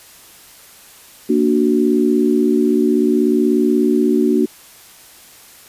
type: chord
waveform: sine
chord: Bb augmented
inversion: none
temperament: equal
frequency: 233.1 / 293.7 / 370 Hz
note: Bb3 / D4 / F#4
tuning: 0 / 0 / 0 cents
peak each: -16 dBFS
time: 1.29-4.46 s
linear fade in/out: 10 ms
effects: white hiss -43 dBFS RMS until 5.68 s + resampled to 32000 Hz